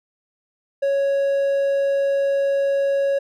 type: tone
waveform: triangle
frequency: 554.4 Hz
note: C#5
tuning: in tune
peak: -15 dBFS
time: 0.82-3.19 s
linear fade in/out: 10 ms
effects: none